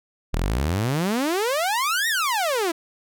sawtooth exponential two-way sweep, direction up then down, 36.36 to 1914 to 318 Hz, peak -17 dBFS, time 0.33-2.72 s, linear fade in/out 10 ms, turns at 2.08 s, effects none

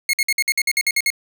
sawtooth tone bursts, 2164 Hz, C#7, 42 cents flat, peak -12 dBFS, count 11, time 0.09-1.103 s, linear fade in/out 2 ms, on 43 ms, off 54 ms, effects none

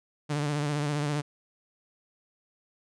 sawtooth tone with vibrato, 147 Hz, D3, 2 cents sharp, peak -23 dBFS, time 0.29-1.22 s, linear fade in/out 20 ms, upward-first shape sine, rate 15 Hz, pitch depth 47 cents each way, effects resampled to 22050 Hz

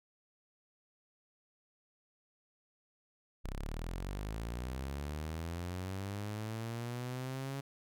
sawtooth linear sweep, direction up, 30.87 to 138.8 Hz, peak -34 dBFS, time 3.44-7.61 s, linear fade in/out 10 ms, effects none

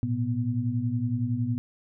sine tone cluster, 110.9 / 121.7 / 245.1 Hz, A2 / B2 / B3, +14 / -25 / -13 cents, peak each -29 dBFS, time 0.03-1.58 s, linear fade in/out 0 ms, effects none

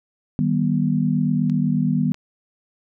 sine chord, Eb augmented, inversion none, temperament just, 155.56 / 194.45 / 243.1 Hz, Eb3 / G3 / B3, 0 / -14 / -27 cents, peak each -21 / -22 / -21 dBFS, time 0.39-2.12 s, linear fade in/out 0 ms
clicks, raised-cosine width 0.2 ms, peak -25 dBFS, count 2, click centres 1.498 / 2.144 s
effects none

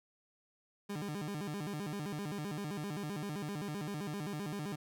30% pulse tone with vibrato, 174.4 Hz, F3, 2 cents flat, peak -35 dBFS, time 0.89-4.76 s, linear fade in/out 10 ms, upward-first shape square, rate 7.7 Hz, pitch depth 260 cents each way, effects none

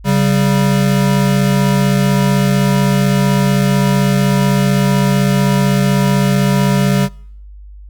square tone pair together, 138.59 / 194.39 Hz, C#3 / G3, 0 / -14 cents, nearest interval tritone, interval 586 cents, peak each -14 dBFS, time 0.04-7.09 s, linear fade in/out 50 ms, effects noise-tail reverb RT60 0.7 s tail -26 dB re dry + added 50 Hz sine -32 dBFS peak until 7.89 s

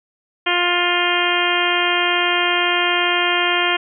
harmonic tone, 352.1 Hz, F4, 14 cents sharp, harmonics 1 / 2 / 3 / 4 / 5 / 6 / 7 / 8 / 9, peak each -24 / -24 / -24 / -24 / -24 / -24 / -24 / -24 / -24 dBFS, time 0.46-3.77 s, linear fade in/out 10 ms, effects none

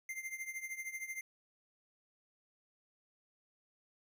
square tone with tremolo, 2093 Hz, C7, in tune, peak -38 dBFS, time 0.09-1.21 s, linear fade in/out 2 ms, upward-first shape triangle, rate 13 Hz, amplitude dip 85%, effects none

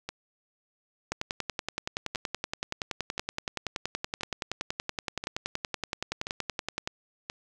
two click trains, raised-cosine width 0.2 ms, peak -13 / -17 dBFS, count 62 / 8, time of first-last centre 1.12-6.875 / 0.09-7.299 s, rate 10.6 / 0.971 Hz, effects none

